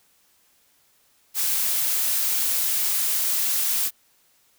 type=noise; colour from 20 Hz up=blue; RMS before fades=-23 dBFS; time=1.34-3.91 s; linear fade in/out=50 ms; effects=white hiss -62 dBFS RMS until 4.58 s